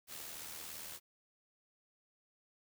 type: noise with amplitude modulation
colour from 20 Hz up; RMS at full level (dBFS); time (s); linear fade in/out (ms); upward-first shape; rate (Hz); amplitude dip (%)
white; -45; 0.07-1; 50; sine; 77.7; 45
effects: none